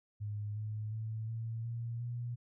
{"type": "tone with pitch steps", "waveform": "sine", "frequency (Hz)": [104.3, 107.29, 110.37, 113.54, 116.8, 120.16], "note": ["G#2", "A2", "A2", "A#2", "A#2", "B2"], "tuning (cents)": [8, -43, 6, -45, 4, -47], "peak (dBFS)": -36, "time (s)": [0.2, 2.36], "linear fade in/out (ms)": 20, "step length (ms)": 360, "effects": []}